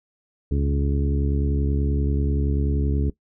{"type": "harmonic tone with a mistuned harmonic", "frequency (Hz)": 70.4, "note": "C#2", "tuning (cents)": 27, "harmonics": [1, 2, 3, 4, 5, 6], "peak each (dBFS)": [-21, -26, -31, -29, -35, -33], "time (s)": [0.51, 3.1], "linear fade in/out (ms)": 5, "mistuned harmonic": 1, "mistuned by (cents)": 59, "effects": ["noise-tail reverb RT60 0.1 s tail -18 dB re dry"]}